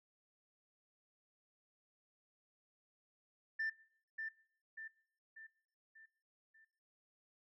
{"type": "tone with echo", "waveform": "sine", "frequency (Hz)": 1780, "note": "A6", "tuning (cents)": 20, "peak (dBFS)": -34, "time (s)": [3.59, 3.7], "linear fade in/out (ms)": 10, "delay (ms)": 590, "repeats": 5, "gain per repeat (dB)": -6, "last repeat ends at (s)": 6.65, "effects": ["noise-tail reverb RT60 0.6 s tail -23 dB re dry", "tanh soft clip ceiling -33 dBFS"]}